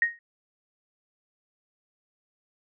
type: tone with exponential decay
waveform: sine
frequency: 1868 Hz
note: A#6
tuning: 3 cents sharp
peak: -16 dBFS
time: 0.02-0.19 s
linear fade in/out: 2 ms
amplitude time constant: 36 ms
effects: none